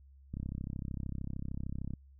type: click train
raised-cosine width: 5 ms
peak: -26 dBFS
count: 54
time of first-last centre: 0.34-1.936 s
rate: 33.2 Hz
effects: added 68 Hz sine -55 dBFS peak until 2.19 s